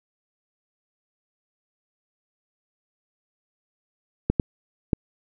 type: clicks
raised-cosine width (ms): 3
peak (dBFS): -6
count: 3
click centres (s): 4.3 / 4.398 / 4.932
effects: none